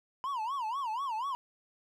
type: tone with vibrato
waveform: triangle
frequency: 987 Hz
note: B5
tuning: 1 cent flat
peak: -30 dBFS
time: 0.24-1.35 s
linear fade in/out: 0 ms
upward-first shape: sine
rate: 4.1 Hz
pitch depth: 240 cents each way
effects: none